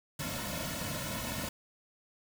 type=noise with comb filter; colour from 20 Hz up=pink; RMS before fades=-37 dBFS; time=0.19-1.49 s; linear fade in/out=5 ms; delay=2.5 ms; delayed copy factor=-0.95; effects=none